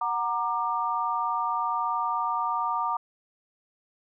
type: chord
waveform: sine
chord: Gb augmented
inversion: none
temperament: equal with one note detuned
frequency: 740 / 932.3 / 1191.1 Hz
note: Gb5 / Bb5 / D6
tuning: 0 / 0 / +24 cents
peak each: -33 / -28 / -28 dBFS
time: 0.01-2.97 s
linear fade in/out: 5 ms
effects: none